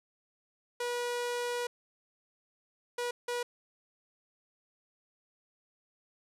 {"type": "tone bursts at uneven times", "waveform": "sawtooth", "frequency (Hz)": 484.5, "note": "B4", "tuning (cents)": -33, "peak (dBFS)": -28, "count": 3, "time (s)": [[0.8, 1.67], [2.98, 3.11], [3.28, 3.43]], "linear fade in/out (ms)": 5, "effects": ["low-pass 11000 Hz 12 dB/octave"]}